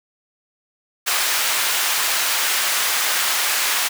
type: high-pass noise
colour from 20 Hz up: pink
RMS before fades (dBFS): -20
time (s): 1.06-3.89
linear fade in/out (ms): 20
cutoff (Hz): 1200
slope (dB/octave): 12
effects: none